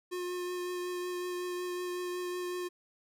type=tone with vibrato; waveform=square; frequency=358.2 Hz; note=F4; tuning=44 cents sharp; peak=-35 dBFS; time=0.11-2.69 s; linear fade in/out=20 ms; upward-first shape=triangle; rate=5.4 Hz; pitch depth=15 cents each way; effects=none